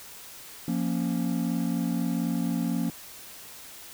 triangle chord, Bb minor, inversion second, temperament equal, 174.61 / 233.1 / 277.2 Hz, F3 / Bb3 / Db4, 0 / 0 / 0 cents, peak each -27 / -27 / -29 dBFS, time 0.68-2.9 s, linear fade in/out 2 ms, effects white hiss -45 dBFS RMS until 3.93 s

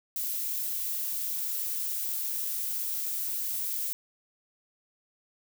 violet noise with high-pass filter sweep, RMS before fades -32 dBFS, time 0.16-3.93 s, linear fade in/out 0 ms, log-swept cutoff 1800 to 350 Hz, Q 0.78, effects none

